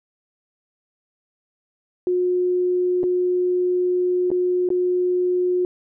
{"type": "tone with dropouts", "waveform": "sine", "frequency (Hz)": 360.8, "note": "F#4", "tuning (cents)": -44, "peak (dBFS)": -17, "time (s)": [2.07, 5.65], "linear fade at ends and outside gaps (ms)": 1, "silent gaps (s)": [[3.032, 3.038], [4.304, 4.315], [4.689, 4.703]], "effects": []}